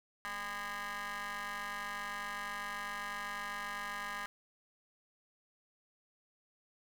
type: ring-modulated tone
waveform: 20% pulse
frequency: 207.7 Hz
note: G#3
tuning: in tune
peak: -31 dBFS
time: 0.25-4.26 s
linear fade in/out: 0 ms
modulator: 1430 Hz
effects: none